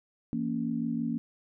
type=chord; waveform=sine; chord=A# diminished; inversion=second; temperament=just; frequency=167.82 / 233.1 / 279.7 Hz; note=E3 / A#3 / C#4; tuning=+31 / 0 / +16 cents; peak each=-36 / -30 / -34 dBFS; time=0.33-1.18 s; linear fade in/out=0 ms; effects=none